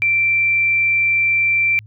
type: tone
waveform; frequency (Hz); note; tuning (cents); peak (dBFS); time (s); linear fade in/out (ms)
sine; 2349; D7; 0; -13; 0.02-1.79; 0
effects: added 107 Hz sine -38 dBFS peak until 1.86 s